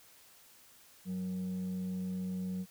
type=tone with frequency modulation; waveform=sine; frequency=185 Hz; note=F#3; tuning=in tune; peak=-33 dBFS; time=1.05-2.66 s; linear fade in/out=50 ms; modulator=280 Hz; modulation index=0.24; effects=tanh soft clip ceiling -30 dBFS + white hiss -60 dBFS RMS until 2.7 s